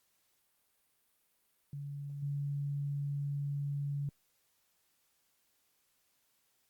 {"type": "tone with level steps", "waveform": "sine", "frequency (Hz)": 142.4, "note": "C#3", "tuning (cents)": 47, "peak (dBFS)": [-39, -33], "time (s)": [1.73, 4.09], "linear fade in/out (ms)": 2, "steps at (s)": 2.22, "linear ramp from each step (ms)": 10, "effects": ["white hiss -75 dBFS RMS until 6.69 s", "Opus 48 kbps"]}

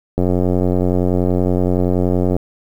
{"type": "click train", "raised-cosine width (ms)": 2, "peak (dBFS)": -4, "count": 199, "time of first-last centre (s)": [0.18, 2.365], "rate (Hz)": 90.6, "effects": ["7-bit"]}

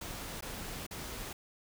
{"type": "noise with dropouts", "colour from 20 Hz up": "pink", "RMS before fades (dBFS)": -42, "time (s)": [0.01, 1.33], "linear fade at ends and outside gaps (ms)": 5, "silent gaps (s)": [[0.409, 0.423], [0.866, 0.909]], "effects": []}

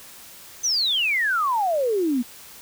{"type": "exponential sweep", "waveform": "sine", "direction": "down", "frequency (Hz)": [6272, 231.6], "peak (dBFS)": -19, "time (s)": [0.63, 2.23], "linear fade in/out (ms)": 20, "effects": ["white hiss -44 dBFS RMS until 2.61 s"]}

